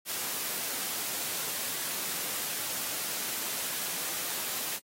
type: noise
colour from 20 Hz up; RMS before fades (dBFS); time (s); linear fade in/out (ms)
white; -34; 0.05-4.8; 50
effects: high-pass 150 Hz 12 dB/octave + AAC 48 kbps